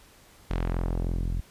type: tone with low-pass filter sweep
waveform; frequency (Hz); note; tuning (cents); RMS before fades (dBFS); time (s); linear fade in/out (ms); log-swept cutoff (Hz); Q
sawtooth; 43.12; F1; -21; -28; 0.5-1.41; 10; 4100 to 140; 0.73
effects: pink hiss -55 dBFS RMS until 1.5 s + resampled to 32000 Hz